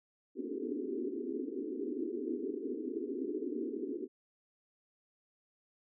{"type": "band-pass noise", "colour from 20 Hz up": "white", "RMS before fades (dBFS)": -38, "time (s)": [0.35, 4.08], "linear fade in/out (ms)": 50, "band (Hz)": [240, 430], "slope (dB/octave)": 96, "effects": []}